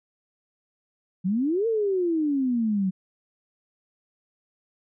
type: exponential two-way sweep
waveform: sine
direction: up then down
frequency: 174.1 to 465.4 to 183 Hz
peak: -21 dBFS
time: 1.24-2.91 s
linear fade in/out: 20 ms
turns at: 1.67 s
effects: none